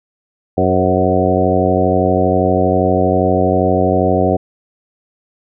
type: harmonic tone with a mistuned harmonic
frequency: 92.5 Hz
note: F#2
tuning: in tune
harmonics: 1 / 2 / 3 / 4 / 5 / 6 / 7 / 8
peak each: -19 / -19 / -19 / -19 / -19 / -19 / -19 / -19 dBFS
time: 0.57-4.37 s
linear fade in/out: 10 ms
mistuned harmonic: 6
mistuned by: -32 cents
effects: none